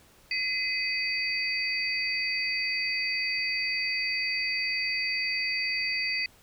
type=tone cluster; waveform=sine; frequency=2034 / 2526 / 4612 Hz; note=C7 / D#7 / D8; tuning=-50 / +26 / -32 cents; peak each=-31 dBFS; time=0.31-6.26 s; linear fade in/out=2 ms; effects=pink hiss -58 dBFS RMS until 6.42 s